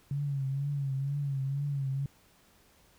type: tone with vibrato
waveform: sine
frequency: 139 Hz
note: C#3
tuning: 5 cents sharp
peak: -29 dBFS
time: 0.11-2.06 s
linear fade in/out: 2 ms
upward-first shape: triangle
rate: 2.1 Hz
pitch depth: 74 cents each way
effects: pink hiss -63 dBFS RMS until 2.98 s